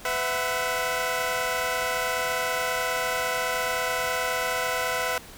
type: chord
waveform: 15% pulse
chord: B suspended fourth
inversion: none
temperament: equal with one note detuned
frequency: 503.1 / 659.3 / 740 Hz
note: B4 / E5 / F#5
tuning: +32 / 0 / 0 cents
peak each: -22 / -23 / -25 dBFS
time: 0.05-5.18 s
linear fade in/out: 2 ms
effects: pink hiss -45 dBFS RMS until 5.37 s